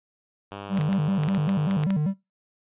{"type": "tone", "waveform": "5% pulse", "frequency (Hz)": 100, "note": "G2", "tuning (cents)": 35, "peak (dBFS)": -24, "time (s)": [0.51, 1.84], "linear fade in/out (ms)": 10}
{"type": "tone with vibrato", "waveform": "triangle", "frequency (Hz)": 171, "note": "F3", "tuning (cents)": -36, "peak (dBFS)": -19, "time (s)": [0.69, 2.14], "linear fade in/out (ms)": 50, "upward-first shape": "square", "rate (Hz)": 5.1, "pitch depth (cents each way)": 220}
{"type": "clicks", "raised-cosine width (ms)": 0.3, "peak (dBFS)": -17, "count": 10, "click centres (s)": [0.774, 0.812, 0.929, 1.235, 1.287, 1.348, 1.492, 1.711, 1.836, 1.905]}
{"effects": ["noise-tail reverb RT60 0.2 s tail -20 dB re dry", "resampled to 8000 Hz"]}